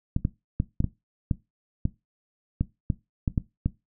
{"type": "clicks", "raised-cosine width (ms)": 5, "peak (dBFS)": -11, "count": 12, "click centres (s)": [0.164, 0.251, 0.601, 0.804, 0.843, 1.312, 1.854, 2.61, 2.902, 3.278, 3.378, 3.66], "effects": ["noise-tail reverb RT60 0.2 s tail -17 dB re dry"]}